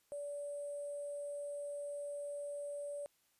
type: tone with sample-and-hold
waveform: sine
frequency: 577 Hz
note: D5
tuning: 31 cents flat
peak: -40 dBFS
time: 0.12-3.06 s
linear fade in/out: 0 ms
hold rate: 8820 Hz
effects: white hiss -75 dBFS RMS until 3.39 s + resampled to 32000 Hz